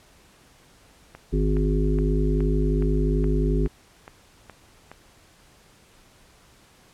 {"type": "click train", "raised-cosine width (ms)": 0.5, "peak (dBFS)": -25, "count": 10, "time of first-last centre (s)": [1.15, 4.916], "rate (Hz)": 2.39}
{"type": "harmonic tone", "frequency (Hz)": 51.4, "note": "G#1", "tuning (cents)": -17, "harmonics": [1, 3, 5, 7, 8], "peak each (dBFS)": [-21, -26, -28, -29, -30], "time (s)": [1.32, 3.68], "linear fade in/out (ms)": 20}
{"effects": ["pink hiss -55 dBFS RMS until 6.93 s", "low-pass 11000 Hz 12 dB/octave"]}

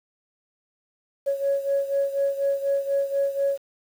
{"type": "beating tone pair", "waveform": "sine", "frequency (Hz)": [554.4, 558.5], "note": ["C#5", "C#5"], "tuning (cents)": [0, 13], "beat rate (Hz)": 4.1, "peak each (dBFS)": [-22, -26], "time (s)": [1.26, 3.58], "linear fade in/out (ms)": 20, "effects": ["tanh soft clip ceiling -15 dBFS", "8-bit"]}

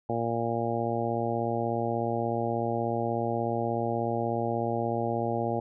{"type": "harmonic tone", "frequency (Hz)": 116.54, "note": "A#2", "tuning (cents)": 0, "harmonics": [1, 2, 3, 4, 5, 6, 7], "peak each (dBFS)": [-34, -34, -34, -34, -34, -34, -34], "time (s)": [0.09, 5.6], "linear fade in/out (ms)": 5, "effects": []}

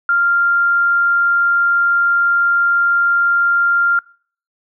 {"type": "tone", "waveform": "sine", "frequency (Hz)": 1393, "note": "F6", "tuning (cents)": -5, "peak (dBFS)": -11, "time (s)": [0.09, 3.99], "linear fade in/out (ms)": 2, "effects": ["noise-tail reverb RT60 0.5 s tail -24 dB re dry"]}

